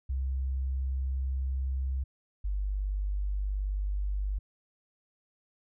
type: tone pair in turn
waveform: sine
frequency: 65.9 / 49.37 Hz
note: C2 / G1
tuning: +13 / +13 cents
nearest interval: perfect fourth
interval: 500 cents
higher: first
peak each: -28 dBFS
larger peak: neither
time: 0.09-2.04 / 2.44-4.39 s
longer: neither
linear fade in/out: 10 ms
effects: none